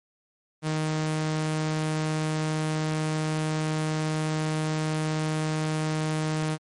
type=tone; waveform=sawtooth; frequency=155.7 Hz; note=D#3; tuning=2 cents sharp; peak=-21 dBFS; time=0.62-6.58 s; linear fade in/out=50 ms; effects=MP3 48 kbps